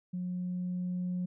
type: tone with level ramp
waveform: sine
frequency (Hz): 180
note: F#3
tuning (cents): -47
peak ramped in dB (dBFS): -32 to -29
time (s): 0.13-1.26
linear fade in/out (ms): 10
effects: tanh soft clip ceiling -28 dBFS